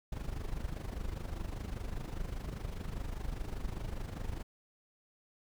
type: noise with amplitude modulation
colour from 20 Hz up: brown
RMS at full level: -36 dBFS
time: 0.12-4.43 s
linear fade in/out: 5 ms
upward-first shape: sine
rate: 25 Hz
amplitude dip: 70%
effects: none